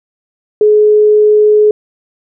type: tone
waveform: sine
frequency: 423.1 Hz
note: G#4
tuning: 32 cents sharp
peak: -4 dBFS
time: 0.61-1.71 s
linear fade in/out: 2 ms
effects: none